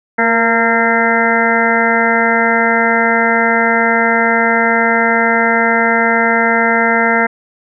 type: harmonic tone with a mistuned harmonic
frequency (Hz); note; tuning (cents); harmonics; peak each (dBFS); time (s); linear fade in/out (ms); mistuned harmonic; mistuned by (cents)
228.9; A#3; -31; 1 / 2 / 3 / 4 / 6 / 7 / 8 / 9; -18 / -18 / -18 / -18 / -18 / -18 / -18 / -18; 0.18-7.27; 10; 2; +30
effects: none